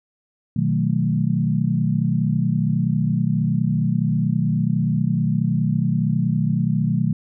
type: chord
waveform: sine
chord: B dominant seventh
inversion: none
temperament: equal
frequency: 123.47 / 155.56 / 185 / 220 Hz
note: B2 / D#3 / F#3 / A3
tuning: 0 / 0 / 0 / 0 cents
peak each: -23 / -21 / -23 / -24 dBFS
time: 0.56-7.13 s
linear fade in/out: 5 ms
effects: none